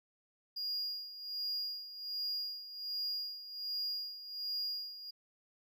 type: tone with tremolo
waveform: triangle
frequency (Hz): 4847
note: D#8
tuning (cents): -46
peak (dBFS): -33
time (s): 0.56-5.11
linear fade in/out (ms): 10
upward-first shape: sine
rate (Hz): 1.3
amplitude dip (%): 75
effects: none